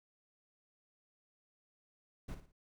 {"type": "noise with echo", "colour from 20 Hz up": "brown", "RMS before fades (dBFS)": -42, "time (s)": [2.28, 2.35], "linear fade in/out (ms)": 10, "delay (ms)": 57, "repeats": 3, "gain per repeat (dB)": -9, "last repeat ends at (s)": 2.521, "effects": []}